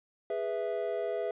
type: chord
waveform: triangle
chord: E major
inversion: first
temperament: equal with one note detuned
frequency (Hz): 412.2 / 493.9 / 659.3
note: G#4 / B4 / E5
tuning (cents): -13 / 0 / 0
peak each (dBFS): -33 / -34 / -32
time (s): 0.3-1.31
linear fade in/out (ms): 2
effects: resampled to 8000 Hz